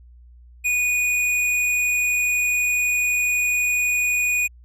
square tone, 2467 Hz, D#7, 15 cents flat, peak -19 dBFS, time 0.64-4.48 s, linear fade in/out 20 ms, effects added 60 Hz sine -44 dBFS peak until 4.64 s + resampled to 32000 Hz

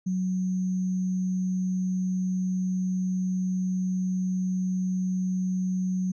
sine tone with sample-and-hold, 185 Hz, F#3, in tune, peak -24 dBFS, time 0.06-6.12 s, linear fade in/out 10 ms, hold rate 6300 Hz, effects resampled to 16000 Hz

